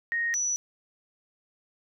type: tone pair in turn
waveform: sine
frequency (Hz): 1864.7 / 5920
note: A#6 / F#8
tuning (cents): 0 / 0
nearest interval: octave + minor sixth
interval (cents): 2000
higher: second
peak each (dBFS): -25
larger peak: neither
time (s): 0.12-0.34 / 0.34-0.56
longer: neither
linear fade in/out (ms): 0
effects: none